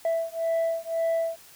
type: beating tone pair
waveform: sine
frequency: 659.3 / 661.2 Hz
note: E5 / E5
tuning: 0 / +5 cents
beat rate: 1.9 Hz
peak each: -25 dBFS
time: 0.05-1.36 s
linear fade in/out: 2 ms
effects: tanh soft clip ceiling -21 dBFS + white hiss -51 dBFS RMS until 1.55 s